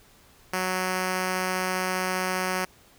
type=tone; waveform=5% pulse; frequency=185 Hz; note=F#3; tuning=in tune; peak=-14 dBFS; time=0.53-2.65 s; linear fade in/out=5 ms; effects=pink hiss -56 dBFS RMS until 2.98 s